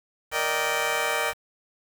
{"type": "chord", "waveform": "15% pulse", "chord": "Eb major seventh", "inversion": "second", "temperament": "just", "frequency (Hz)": [466.7, 583.4, 622.3, 777.8], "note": ["Bb4", "D5", "Eb5", "G5"], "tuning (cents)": [2, -12, 0, -14], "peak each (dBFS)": -24, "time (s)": [0.31, 1.34], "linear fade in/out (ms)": 50, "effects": ["7-bit"]}